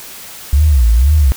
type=tone with vibrato; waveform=sine; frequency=65.41 Hz; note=C2; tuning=in tune; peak=-6 dBFS; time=0.53-1.32 s; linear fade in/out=0 ms; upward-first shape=sine; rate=2 Hz; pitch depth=290 cents each way; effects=white hiss -32 dBFS RMS until 1.36 s